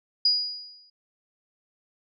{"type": "tone with exponential decay", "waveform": "sine", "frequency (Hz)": 4900, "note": "D#8", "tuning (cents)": -27, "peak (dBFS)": -16, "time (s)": [0.25, 0.9], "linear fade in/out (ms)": 5, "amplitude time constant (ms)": 140, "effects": []}